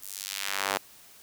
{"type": "tone with high-pass filter sweep", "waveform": "sawtooth", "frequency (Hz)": 98, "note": "G2", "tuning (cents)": 0, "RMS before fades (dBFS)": -33, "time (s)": [0.02, 0.78], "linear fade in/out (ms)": 10, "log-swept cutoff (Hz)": [11000, 630], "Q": 0.86, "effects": ["white hiss -53 dBFS RMS until 1.22 s"]}